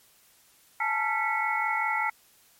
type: tone cluster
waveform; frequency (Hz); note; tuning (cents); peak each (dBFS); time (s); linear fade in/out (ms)
sine; 854 / 899 / 1364 / 1968 / 2198; G#5 / A5 / F6 / B6 / C#7; +48 / +37 / -41 / -7 / -15; -31; 0.8-2.1; 5
effects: white hiss -60 dBFS RMS until 2.59 s + MP3 64 kbps